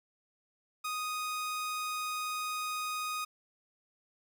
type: tone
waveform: sawtooth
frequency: 1244.5 Hz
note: D#6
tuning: in tune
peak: -30 dBFS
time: 0.84-3.25 s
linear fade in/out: 10 ms
effects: none